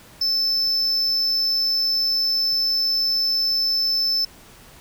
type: tone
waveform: triangle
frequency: 5274 Hz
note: E8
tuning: in tune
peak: -17 dBFS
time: 0.21-4.25 s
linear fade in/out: 5 ms
effects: pink hiss -47 dBFS RMS until 4.8 s